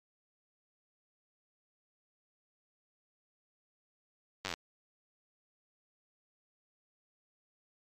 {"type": "slowing click train", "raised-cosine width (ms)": 0.2, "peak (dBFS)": -18, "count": 9, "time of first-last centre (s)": [4.45, 4.539], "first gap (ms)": 10, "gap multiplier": 1.03, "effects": ["MP3 96 kbps"]}